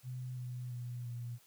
sine tone with pitch steps, 126.7 / 124.38 / 122.1 / 119.87 Hz, B2 / B2 / B2 / A#2, +45 / +13 / -19 / +49 cents, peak -39 dBFS, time 0.03-1.39 s, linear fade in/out 50 ms, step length 340 ms, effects white hiss -65 dBFS RMS until 1.46 s

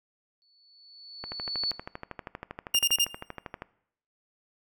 sine tone with exponential growth, 4447 Hz, C#8, 5 cents sharp, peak -25 dBFS, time 0.42-1.71 s, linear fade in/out 0 ms, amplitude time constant 280 ms
click train, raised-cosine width 0.5 ms, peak -21 dBFS, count 31, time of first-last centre 1.24-3.621 s, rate 12.6 Hz
sawtooth tone bursts, 2811 Hz, F7, 11 cents sharp, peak -17 dBFS, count 4, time 2.74-3.046 s, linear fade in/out 5 ms, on 51 ms, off 34 ms
effects noise-tail reverb RT60 0.7 s tail -20 dB re dry

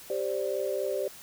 sine chord, G suspended fourth, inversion none, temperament equal, 392 / 523.3 / 587.3 Hz, G4 / C5 / D5, 0 / 0 / 0 cents, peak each -32 dBFS, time 0.1-1.08 s, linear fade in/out 2 ms, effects white hiss -48 dBFS RMS until 1.22 s

